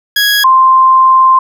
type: tone pair in turn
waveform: 20% pulse / sine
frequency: 1661.2 / 1046.5 Hz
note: G#6 / C6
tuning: 0 / 0 cents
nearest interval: minor sixth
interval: 800 cents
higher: first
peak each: -3 dBFS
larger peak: neither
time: 0.16-0.44 / 0.44-1.39 s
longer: second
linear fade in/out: 5 ms
effects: none